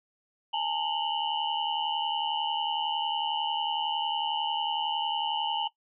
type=tone cluster; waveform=sine; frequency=830 / 901 / 2865 / 3024 Hz; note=G#5 / A5 / F7 / F#7; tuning=-1 / +41 / +44 / +37 cents; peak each=-33 / -30 / -35 / -32 dBFS; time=0.53-5.68 s; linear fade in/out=10 ms; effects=noise-tail reverb RT60 0.1 s tail -17 dB re dry